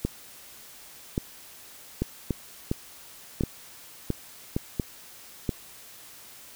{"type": "two click trains", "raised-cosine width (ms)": 3, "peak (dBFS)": [-12, -12], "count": [6, 5], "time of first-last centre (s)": [[2.02, 5.492], [0.05, 4.565]], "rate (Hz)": [1.44, 0.886], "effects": ["white hiss -48 dBFS RMS until 6.55 s"]}